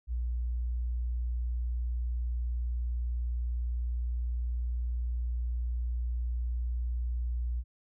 sine tone, 59.9 Hz, A#1, 48 cents sharp, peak -29 dBFS, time 0.07-7.64 s, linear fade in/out 50 ms, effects none

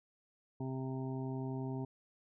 harmonic tone, 131.5 Hz, C3, 9 cents sharp, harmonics 1 / 2 / 3 / 5 / 6 / 7, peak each -39 / -41 / -45 / -52 / -54 / -52 dBFS, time 0.6-1.85 s, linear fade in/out 5 ms, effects none

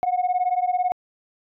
sine beating tone pair, 718 / 736 Hz, F5 / F#5, +48 / -9 cents, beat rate 18 Hz, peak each -21 dBFS, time 0.03-0.92 s, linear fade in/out 0 ms, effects tanh soft clip ceiling -15 dBFS

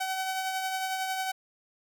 sawtooth tone with tremolo, 758 Hz, F#5, 42 cents sharp, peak -24 dBFS, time 0-1.32 s, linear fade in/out 10 ms, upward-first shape triangle, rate 11 Hz, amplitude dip 40%, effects none

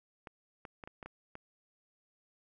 clicks, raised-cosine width 0.5 ms, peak -30 dBFS, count 7, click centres 0.272 / 0.652 / 0.838 / 0.875 / 1.028 / 1.06 / 1.354 s, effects none

